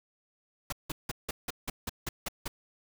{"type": "noise bursts", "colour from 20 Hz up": "pink", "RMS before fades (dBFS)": -34, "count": 10, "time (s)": [0.7, 2.48], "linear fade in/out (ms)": 5, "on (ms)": 25, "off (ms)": 170, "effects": []}